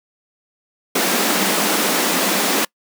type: high-pass noise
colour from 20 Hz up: pink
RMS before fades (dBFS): -18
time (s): 0.95-2.65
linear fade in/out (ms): 5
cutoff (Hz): 180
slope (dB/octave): 96
effects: noise-tail reverb RT60 0.1 s tail -26 dB re dry